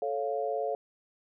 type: chord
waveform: sine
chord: A augmented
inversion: none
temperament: equal with one note detuned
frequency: 438 / 554.4 / 698.5 Hz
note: A4 / C#5 / E#5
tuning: -8 / 0 / 0 cents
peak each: -33 dBFS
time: 0.02-0.75 s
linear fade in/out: 2 ms
effects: none